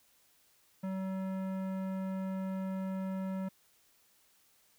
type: tone with tanh clipping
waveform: sine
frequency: 190 Hz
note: F#3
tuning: 46 cents sharp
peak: -36 dBFS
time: 0.83-3.49 s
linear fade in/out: 10 ms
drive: 16 dB
effects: white hiss -68 dBFS RMS until 4.78 s